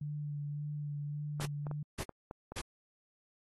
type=tone with vibrato; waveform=sine; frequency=146.83 Hz; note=D3; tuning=in tune; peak=-36 dBFS; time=0.01-1.83 s; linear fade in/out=5 ms; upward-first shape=sine; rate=1.8 Hz; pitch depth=19 cents each way
type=clicks; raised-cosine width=1 ms; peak=-29 dBFS; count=7; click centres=1.399 / 1.668 / 1.713 / 2.01 / 2.093 / 2.311 / 2.52 s
type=noise bursts; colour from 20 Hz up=pink; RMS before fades=-39 dBFS; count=3; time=1.4-2.617 s; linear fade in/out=10 ms; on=59 ms; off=520 ms
effects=AAC 32 kbps